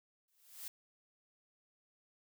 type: noise with exponential growth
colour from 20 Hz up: blue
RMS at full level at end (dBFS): -42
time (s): 0.28-0.68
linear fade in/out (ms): 2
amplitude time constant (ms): 86
effects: none